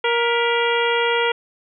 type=harmonic tone with a mistuned harmonic; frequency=470 Hz; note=A#4; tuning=14 cents sharp; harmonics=1 / 2 / 3 / 4 / 5 / 6 / 7; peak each=-20 / -23 / -25 / -26 / -27 / -28 / -28 dBFS; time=0.04-1.32 s; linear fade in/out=5 ms; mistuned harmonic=4; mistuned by=+79 cents; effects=none